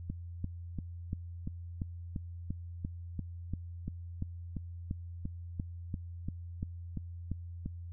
click train, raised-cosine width 5 ms, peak -23 dBFS, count 23, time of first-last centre 0.1-7.66 s, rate 2.91 Hz, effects added 86 Hz sine -41 dBFS peak until 7.92 s

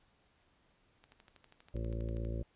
click train, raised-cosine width 0.2 ms, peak -39 dBFS, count 16, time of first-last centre 1.04-2.25 s, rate 12.4 Hz
harmonic tone, 56.5 Hz, A1, 47 cents sharp, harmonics 1 / 2 / 3 / 4 / 5 / 6 / 7 / 8 / 9 / 10, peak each -37 / -40 / -52 / -47 / -56 / -47 / -52 / -56 / -52 / -50 dBFS, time 1.74-2.43 s, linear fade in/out 5 ms
effects pink hiss -71 dBFS RMS until 2.55 s + resampled to 8000 Hz

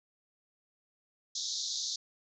pink band-pass noise, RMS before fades -36 dBFS, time 1.35-1.96 s, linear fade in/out 5 ms, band 3600 to 6800 Hz, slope 96 dB/octave, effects none

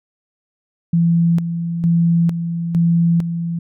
sine tone with tremolo, 168.8 Hz, E3, 41 cents sharp, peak -11 dBFS, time 0.93-3.59 s, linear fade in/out 5 ms, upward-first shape square, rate 1.1 Hz, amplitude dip 60%, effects none

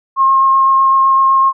sine tone with vibrato, 1073 Hz, C6, 43 cents sharp, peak -7 dBFS, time 0.16-1.53 s, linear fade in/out 50 ms, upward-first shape sine, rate 7.9 Hz, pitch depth 9 cents each way, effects none

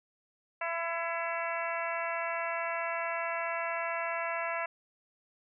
harmonic tone with a mistuned harmonic, 335.4 Hz, E4, 30 cents sharp, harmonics 2 / 3 / 4 / 5 / 6 / 7 / 8, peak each -36 / -38 / -39 / -40 / -41 / -41 / -42 dBFS, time 0.61-4.66 s, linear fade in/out 5 ms, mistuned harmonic 7, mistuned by -65 cents, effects none

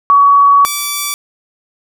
sine / 5% pulse tone pair in turn, 1129 / 1157.4 Hz, C#6 / D6, +31 / -26 cents, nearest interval unison, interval 43 cents, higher second, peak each -4 dBFS, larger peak neither, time 0.1-0.65 / 0.65-1.14 s, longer first, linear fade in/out 0 ms, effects none

